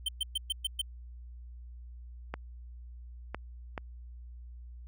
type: tone bursts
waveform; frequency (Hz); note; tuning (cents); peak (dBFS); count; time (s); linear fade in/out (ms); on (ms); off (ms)
square; 3107; G7; -16; -29; 6; 0.06-0.816; 5; 26; 120
type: clicks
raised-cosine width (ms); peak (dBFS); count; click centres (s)
0.5; -20; 3; 2.34 / 3.346 / 3.778
effects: added 60 Hz sine -44 dBFS peak until 4.87 s